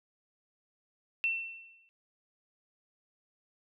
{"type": "tone with exponential decay", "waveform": "sine", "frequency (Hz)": 2694, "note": "E7", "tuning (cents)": 37, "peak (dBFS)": -25, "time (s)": [1.24, 1.89], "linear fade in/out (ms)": 0, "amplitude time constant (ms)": 140, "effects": []}